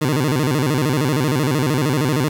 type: tone with vibrato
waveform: 20% pulse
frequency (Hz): 140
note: C#3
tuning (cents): +18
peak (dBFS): -11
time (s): 0.01-2.29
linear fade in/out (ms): 10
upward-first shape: square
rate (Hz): 13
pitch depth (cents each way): 170
effects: 7-bit